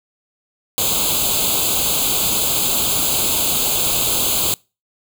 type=noise with comb filter; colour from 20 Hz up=white; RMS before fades=-18 dBFS; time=0.78-4.54 s; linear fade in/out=0 ms; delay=0.27 ms; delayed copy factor=+1; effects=noise-tail reverb RT60 0.3 s tail -26 dB re dry